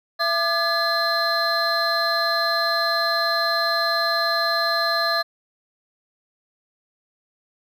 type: tone cluster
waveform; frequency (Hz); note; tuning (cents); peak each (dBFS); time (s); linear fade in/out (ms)
triangle; 672 / 1198 / 1699 / 4120; E5 / D6 / G#6 / C8; +33 / +34 / +39 / -28; -23; 0.19-5.23; 20
effects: none